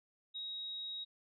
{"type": "tone", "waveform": "sine", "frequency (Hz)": 3795, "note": "A#7", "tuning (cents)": 30, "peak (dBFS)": -40, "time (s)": [0.34, 1.05], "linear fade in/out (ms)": 20, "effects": []}